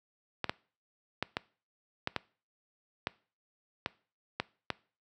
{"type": "clicks", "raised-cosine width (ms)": 0.3, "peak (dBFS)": -14, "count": 10, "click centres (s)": [0.443, 0.495, 1.226, 1.369, 2.074, 2.163, 3.071, 3.861, 4.4, 4.703], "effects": ["noise-tail reverb RT60 0.4 s tail -22 dB re dry", "high-pass 80 Hz 12 dB/octave"]}